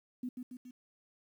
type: tone with echo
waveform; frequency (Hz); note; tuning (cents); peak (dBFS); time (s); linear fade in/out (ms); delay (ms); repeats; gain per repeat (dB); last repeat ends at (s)
sine; 249.6; B3; +19; -35; 0.23-0.29; 5; 140; 3; -4; 0.71
effects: 11-bit